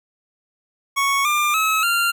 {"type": "tone with pitch steps", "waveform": "25% pulse", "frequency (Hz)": [1108.7, 1195.2, 1288.4, 1388.8], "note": ["C#6", "D6", "E6", "F6"], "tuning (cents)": [0, 30, -40, -10], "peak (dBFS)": -13, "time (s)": [0.96, 2.12], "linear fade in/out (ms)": 20, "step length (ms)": 290, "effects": []}